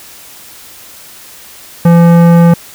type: tone with tanh clipping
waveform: sine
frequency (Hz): 170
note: F3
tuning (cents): -46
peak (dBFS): -4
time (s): 1.85-2.54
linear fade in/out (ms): 5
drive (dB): 16
effects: white hiss -34 dBFS RMS until 2.74 s